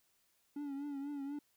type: tone with vibrato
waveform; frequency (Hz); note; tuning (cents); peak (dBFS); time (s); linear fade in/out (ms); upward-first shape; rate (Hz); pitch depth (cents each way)
triangle; 283; C#4; +36; -37; 0.56-1.39; 5; triangle; 4.1; 70
effects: white hiss -75 dBFS RMS until 1.56 s